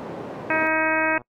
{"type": "band-pass noise", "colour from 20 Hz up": "white", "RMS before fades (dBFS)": -34, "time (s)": [0, 0.67], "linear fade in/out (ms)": 0, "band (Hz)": [150, 560], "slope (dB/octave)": 12}
{"type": "harmonic tone", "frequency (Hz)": 316.5, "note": "D#4", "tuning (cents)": 30, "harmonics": [1, 2, 3, 4, 5, 6, 7, 8], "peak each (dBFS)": [-28, -26, -26, -30, -25, -29, -29, -28], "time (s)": [0.5, 1.18], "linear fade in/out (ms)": 2}
{"type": "click train", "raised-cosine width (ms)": 1, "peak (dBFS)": -29, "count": 66, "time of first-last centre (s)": [0.68, 1.217], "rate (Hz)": 121}
{"effects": ["noise-tail reverb RT60 0.1 s tail -23 dB re dry"]}